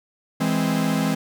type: chord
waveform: 45% pulse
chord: E augmented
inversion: none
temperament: equal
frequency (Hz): 164.81 / 207.7 / 261.6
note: E3 / G#3 / B#3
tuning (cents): 0 / 0 / 0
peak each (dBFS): -24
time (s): 0.4-1.15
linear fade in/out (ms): 10
effects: none